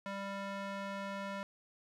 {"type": "tone with band-pass filter", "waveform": "square", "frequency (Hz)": 197.6, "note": "G3", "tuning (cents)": 14, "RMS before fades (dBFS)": -41, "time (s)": [0.06, 1.43], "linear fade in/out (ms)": 0, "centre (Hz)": 1200, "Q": 0.71, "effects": []}